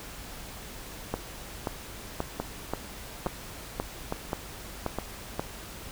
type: two click trains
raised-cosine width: 1 ms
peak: -14 / -15 dBFS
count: 9 / 4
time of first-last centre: 1.14-5.395 / 2.4-4.986 s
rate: 1.88 / 1.16 Hz
effects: added 50 Hz sine -49 dBFS peak until 5.91 s + pink hiss -43 dBFS RMS until 5.91 s